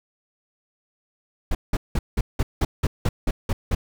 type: noise bursts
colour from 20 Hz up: brown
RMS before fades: -20 dBFS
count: 11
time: 1.51-3.75 s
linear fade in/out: 5 ms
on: 40 ms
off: 180 ms
effects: none